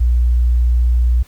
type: tone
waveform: sine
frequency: 60.1 Hz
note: B1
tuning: 46 cents flat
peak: -10 dBFS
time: 0-1.23 s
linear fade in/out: 10 ms
effects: pink hiss -49 dBFS RMS until 1.27 s